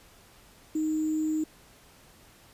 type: tone with sample-and-hold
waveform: sine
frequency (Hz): 311.1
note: D#4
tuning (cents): 0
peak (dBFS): -25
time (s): 0.75-1.44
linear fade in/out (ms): 5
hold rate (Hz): 7350
effects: pink hiss -56 dBFS RMS until 2.53 s + resampled to 32000 Hz